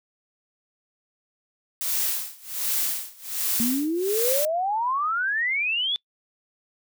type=noise with tremolo; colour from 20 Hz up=blue; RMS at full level=-24 dBFS; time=1.81-4.45 s; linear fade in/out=0 ms; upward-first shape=sine; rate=1.3 Hz; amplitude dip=95%
type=exponential sweep; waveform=sine; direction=up; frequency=226.6 to 3520 Hz; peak=-22 dBFS; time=3.6-5.96 s; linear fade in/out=0 ms
effects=noise-tail reverb RT60 0.1 s tail -24 dB re dry